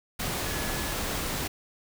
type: tone in noise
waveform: sine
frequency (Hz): 1700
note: G#6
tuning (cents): +40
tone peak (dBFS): -41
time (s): 0.45-0.93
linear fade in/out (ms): 10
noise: pink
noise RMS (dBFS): -31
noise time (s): 0.19-1.48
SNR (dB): -13
effects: none